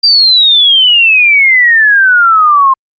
sine exponential sweep, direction down, 4760 to 1050 Hz, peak -3 dBFS, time 0.03-2.74 s, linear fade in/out 10 ms, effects Opus 48 kbps

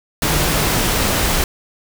sine tone in noise, 151.9 Hz, D#3, 41 cents flat, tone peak -25 dBFS, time 0.22-0.65 s, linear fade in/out 2 ms, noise pink, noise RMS -17 dBFS, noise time 0.22-1.44 s, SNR -11 dB, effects none

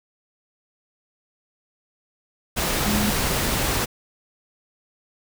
sine tone in noise, 208.9 Hz, G#3, 10 cents sharp, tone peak -22 dBFS, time 2.86-3.12 s, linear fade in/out 20 ms, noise pink, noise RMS -23 dBFS, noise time 2.56-3.86 s, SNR -2 dB, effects none

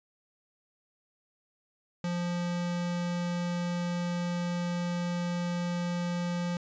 square tone, 174.9 Hz, F3, 3 cents sharp, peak -30 dBFS, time 2.04-6.57 s, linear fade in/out 2 ms, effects resampled to 16000 Hz

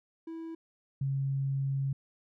triangle / sine tone pair in turn, 327.3 / 136.62 Hz, E4 / C#3, -12 / -25 cents, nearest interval octave + minor third, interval 1513 cents, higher first, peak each -36 / -28 dBFS, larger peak second, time 0.27-0.55 / 1.01-1.93 s, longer second, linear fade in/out 5 ms, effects none

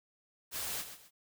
white noise with echo, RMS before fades -38 dBFS, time 0.51-0.85 s, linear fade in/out 50 ms, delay 130 ms, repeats 2, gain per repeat -10 dB, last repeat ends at 1.11 s, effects none

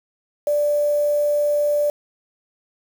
sine tone with quantisation, 587.3 Hz, D5, in tune, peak -16 dBFS, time 0.47-1.9 s, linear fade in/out 2 ms, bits 6, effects none

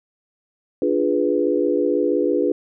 sine chord, D diminished seventh, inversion none, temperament equal, 293.7 / 349.2 / 415.3 / 493.9 Hz, D4 / F4 / Ab4 / Cb5, 0 / 0 / 0 / 0 cents, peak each -22 dBFS, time 0.82-2.52 s, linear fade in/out 2 ms, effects none

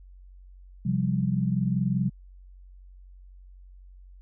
sine chord, C suspended fourth, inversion none, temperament equal with one note detuned, 130.81 / 175.42 / 196 Hz, C3 / F3 / G3, 0 / +8 / 0 cents, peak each -27 dBFS, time 0.85-2.1 s, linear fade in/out 10 ms, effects added 46 Hz sine -46 dBFS peak until 4.21 s

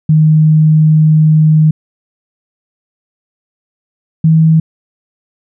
sine tone pair in turn, 155.56 / 160.03 Hz, D#3 / D#3, 0 / +49 cents, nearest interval unison, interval 49 cents, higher second, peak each -4 dBFS, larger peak neither, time 0.09-1.71 / 4.24-4.6 s, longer first, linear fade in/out 5 ms, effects none

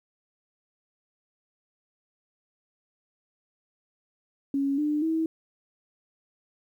sine tone with pitch steps, 277.2 / 298.8 / 322.1 Hz, C#4 / D4 / E4, 0 / +30 / -40 cents, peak -23 dBFS, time 4.54-5.26 s, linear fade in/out 2 ms, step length 240 ms, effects 10-bit

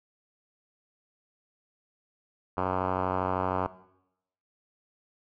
5% pulse tone with low-pass filter, 92.7 Hz, F#2, 4 cents sharp, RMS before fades -29 dBFS, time 2.57-3.67 s, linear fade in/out 5 ms, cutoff 1200 Hz, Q 1.8, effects noise-tail reverb RT60 0.8 s tail -17 dB re dry

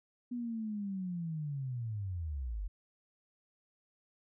sine linear sweep, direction down, 246.9 to 43.76 Hz, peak -35 dBFS, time 0.31-2.68 s, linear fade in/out 10 ms, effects none

